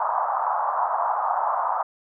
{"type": "band-pass noise", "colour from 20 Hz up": "pink", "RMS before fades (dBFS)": -24, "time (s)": [0, 1.83], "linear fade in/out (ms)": 5, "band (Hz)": [710, 1200], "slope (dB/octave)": 48, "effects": []}